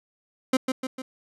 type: tone with echo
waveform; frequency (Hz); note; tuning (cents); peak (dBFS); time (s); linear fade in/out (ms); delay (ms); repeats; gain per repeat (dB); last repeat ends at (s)
30% pulse; 259.9; C4; -11; -15; 0.53-0.57; 5; 150; 3; -5; 1.02
effects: low-pass 11000 Hz 12 dB/octave